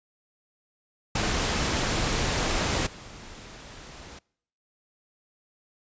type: noise with level steps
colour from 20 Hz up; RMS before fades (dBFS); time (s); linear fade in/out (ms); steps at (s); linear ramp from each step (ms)
pink; -26 / -44; 1.15-4.19; 5; 2.86; 10
effects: noise-tail reverb RT60 0.7 s tail -26 dB re dry + resampled to 16000 Hz

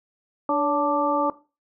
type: harmonic tone with a mistuned harmonic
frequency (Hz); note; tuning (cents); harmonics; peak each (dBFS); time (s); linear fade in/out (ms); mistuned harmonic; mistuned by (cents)
293.7; D4; 0; 1 / 2 / 3 / 4; -25 / -25 / -25 / -25; 0.49-1.3; 2; 2; -56
effects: noise-tail reverb RT60 0.3 s tail -17 dB re dry

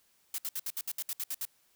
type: noise bursts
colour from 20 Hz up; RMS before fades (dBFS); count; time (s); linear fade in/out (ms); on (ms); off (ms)
blue; -35; 11; 0.34-1.452; 2; 42; 65
effects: white hiss -69 dBFS RMS until 1.75 s

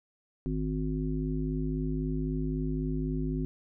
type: harmonic tone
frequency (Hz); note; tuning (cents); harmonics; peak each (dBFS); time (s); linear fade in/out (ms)
51.91; G#1; 0; 1 / 3 / 5 / 7; -33 / -33 / -33 / -39; 0.46-3.45; 0
effects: none

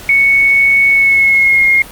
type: tone with pitch glide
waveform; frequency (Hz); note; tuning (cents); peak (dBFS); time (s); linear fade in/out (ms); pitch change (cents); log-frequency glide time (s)
sine; 2217 to 2141; C#7 to C7; 0 to +39; -6; 0.09-1.82; 2; -61; 0.9-1.67
effects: pink hiss -32 dBFS RMS until 1.91 s + Opus 48 kbps

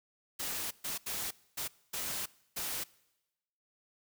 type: noise bursts at uneven times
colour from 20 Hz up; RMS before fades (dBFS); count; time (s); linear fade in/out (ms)
white; -37; 6; 0.39-0.71 / 0.84-0.98 / 1.06-1.31 / 1.57-1.68 / 1.93-2.26 / 2.56-2.84; 10
effects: noise-tail reverb RT60 1.0 s tail -23 dB re dry

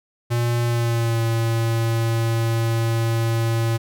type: tone with pitch glide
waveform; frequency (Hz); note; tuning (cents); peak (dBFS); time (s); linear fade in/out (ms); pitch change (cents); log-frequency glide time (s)
square; 119 to 114.48; A#2 to A#2; +36 to -31; -19; 0.3-3.78; 20; -67; 0.65-1.2
effects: none

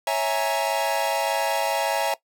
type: chord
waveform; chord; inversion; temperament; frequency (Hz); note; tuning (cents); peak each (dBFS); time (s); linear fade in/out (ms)
45% pulse; A# half-diminished seventh; first; equal; 554.4 / 659.3 / 830.6 / 932.3; C#5 / E5 / G#5 / A#5; 0 / 0 / 0 / 0; -28 / -26 / -27 / -28; 0.07-2.14; 2
effects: noise-tail reverb RT60 0.1 s tail -18 dB re dry

